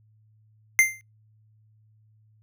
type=tone with exponential decay; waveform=square; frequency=2090 Hz; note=C7; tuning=2 cents flat; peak=-12 dBFS; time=0.79-1.01 s; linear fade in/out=0 ms; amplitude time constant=47 ms; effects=noise-tail reverb RT60 0.2 s tail -26 dB re dry + added 108 Hz sine -57 dBFS peak until 2.42 s